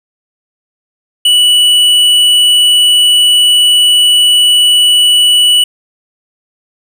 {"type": "tone with hard clipping", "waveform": "sine", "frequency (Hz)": 2953, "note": "F#7", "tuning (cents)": -4, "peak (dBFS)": -6, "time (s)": [1.25, 5.64], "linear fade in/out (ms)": 5, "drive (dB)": 8, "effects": []}